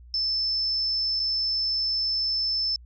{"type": "tone with dropouts", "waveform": "sine", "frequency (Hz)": 5274, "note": "E8", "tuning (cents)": 0, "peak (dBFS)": -23, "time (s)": [0.14, 2.76], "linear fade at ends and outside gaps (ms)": 1, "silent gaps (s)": [1.195, 1.199], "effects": ["added 60 Hz sine -45 dBFS peak until 2.85 s"]}